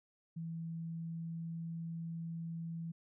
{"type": "tone with pitch glide", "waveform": "sine", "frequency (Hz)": [164.81, 165.76], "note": ["E3", "E3"], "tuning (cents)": [0, 10], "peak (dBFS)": -39, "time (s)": [0.36, 2.92], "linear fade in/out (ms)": 10, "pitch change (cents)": 10, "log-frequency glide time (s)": [0.63, 1.67], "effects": []}